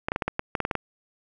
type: clicks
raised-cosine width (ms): 0.5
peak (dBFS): -10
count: 11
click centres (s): 0.085 / 0.119 / 0.161 / 0.222 / 0.28 / 0.394 / 0.552 / 0.603 / 0.651 / 0.712 / 0.753
effects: none